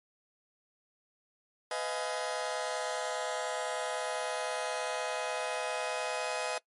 sawtooth chord, F half-diminished seventh, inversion second, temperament just, 502.9 / 628.6 / 698.5 / 838.1 Hz, Cb5 / Eb5 / F5 / Ab5, +31 / +18 / 0 / +16 cents, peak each -34 / -33 / -37 / -35 dBFS, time 1.71-6.58 s, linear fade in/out 2 ms, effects noise-tail reverb RT60 0.1 s tail -21 dB re dry + MP3 48 kbps

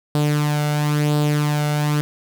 sawtooth tone with flanger, 148.6 Hz, D3, 21 cents sharp, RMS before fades -19 dBFS, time 0.15-2.01 s, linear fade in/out 0 ms, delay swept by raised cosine 0.23 to 1.43 ms, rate 0.98 Hz, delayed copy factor +0.55, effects none

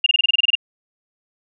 sine tone bursts, 2812 Hz, F7, 11 cents sharp, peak -11 dBFS, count 11, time 0.04-0.553 s, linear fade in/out 5 ms, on 23 ms, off 26 ms, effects none

